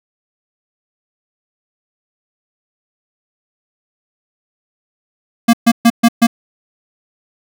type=tone bursts; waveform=square; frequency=233.1 Hz; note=A#3; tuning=in tune; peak=-6 dBFS; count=5; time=5.48-6.27 s; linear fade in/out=10 ms; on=54 ms; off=130 ms; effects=none